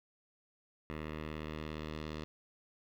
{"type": "tone with low-pass filter sweep", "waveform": "10% pulse", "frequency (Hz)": 77.2, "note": "D#2", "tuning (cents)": -13, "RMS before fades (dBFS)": -42, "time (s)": [0.9, 2.24], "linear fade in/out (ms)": 0, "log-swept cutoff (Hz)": [2400, 4100], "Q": 1.5, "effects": ["10-bit"]}